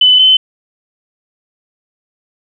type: tone pair in turn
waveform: sine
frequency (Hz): 3009 / 3051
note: F#7 / G7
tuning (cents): +28 / -48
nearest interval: unison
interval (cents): 24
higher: second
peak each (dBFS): -4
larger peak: neither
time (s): 0.01-0.19 / 0.19-0.37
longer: neither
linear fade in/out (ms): 5
effects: none